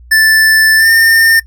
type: tone with pitch glide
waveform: square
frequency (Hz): 1760 to 1810.5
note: A6 to A6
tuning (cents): 0 to +49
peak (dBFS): -6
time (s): 0.11-1.4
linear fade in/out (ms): 10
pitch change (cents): +49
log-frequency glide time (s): 0.77-0.89
effects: noise-tail reverb RT60 0.1 s tail -22 dB re dry + added 60 Hz sine -34 dBFS peak until 1.46 s

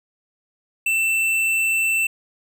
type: tone with hard clipping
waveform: triangle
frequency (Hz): 2672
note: E7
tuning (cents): +23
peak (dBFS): -19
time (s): 0.86-2.07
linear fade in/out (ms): 5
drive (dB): 14
effects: none

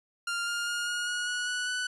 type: tone with pitch steps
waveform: sawtooth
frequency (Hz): 1396.9 / 1409.9 / 1423 / 1436.2 / 1449.5 / 1463 / 1476.5 / 1490.3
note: F6 / F6 / F6 / F6 / F#6 / F#6 / F#6 / F#6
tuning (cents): 0 / +16 / +32 / +48 / -36 / -20 / -4 / +12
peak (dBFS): -26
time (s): 0.27-1.87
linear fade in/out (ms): 5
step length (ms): 200
effects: resampled to 24000 Hz

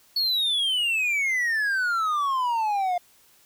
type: exponential sweep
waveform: triangle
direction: down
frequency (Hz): 4435 to 698.5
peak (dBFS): -20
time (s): 0.16-2.98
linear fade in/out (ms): 5
effects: white hiss -58 dBFS RMS until 3.45 s

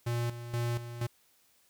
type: tone with tremolo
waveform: square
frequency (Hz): 118.9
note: A#2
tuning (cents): +35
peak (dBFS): -30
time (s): 0.06-1.07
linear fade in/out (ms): 10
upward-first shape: square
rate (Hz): 2.1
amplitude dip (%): 70
effects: white hiss -67 dBFS RMS until 1.69 s

